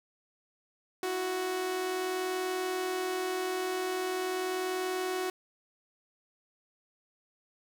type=tone pair together; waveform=sawtooth; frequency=329.6 / 370 Hz; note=E4 / F#4; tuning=0 / 0 cents; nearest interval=major second; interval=200 cents; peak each=-37 / -27 dBFS; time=1.03-5.3 s; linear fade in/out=2 ms; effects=none